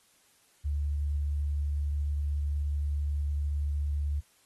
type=tone; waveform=sine; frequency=72.7 Hz; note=D2; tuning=17 cents flat; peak=-27 dBFS; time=0.64-4.21 s; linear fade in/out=20 ms; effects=white hiss -65 dBFS RMS until 4.45 s + AAC 32 kbps